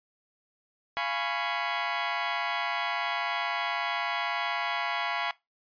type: chord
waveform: 20% pulse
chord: C# dominant seventh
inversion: first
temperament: equal with one note detuned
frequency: 692 / 830.6 / 987.8 / 1108.7 Hz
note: E#5 / G#5 / B5 / C#6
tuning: -16 / 0 / 0 / 0 cents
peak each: -29 dBFS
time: 0.97-5.31 s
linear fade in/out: 0 ms
effects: noise-tail reverb RT60 0.2 s tail -21 dB re dry + resampled to 11025 Hz